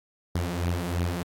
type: beating tone pair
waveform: sawtooth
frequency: 86 / 89 Hz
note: F2 / F2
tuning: -26 / +33 cents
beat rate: 3 Hz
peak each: -24 / -26 dBFS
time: 0.35-1.23 s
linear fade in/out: 5 ms
effects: AAC 64 kbps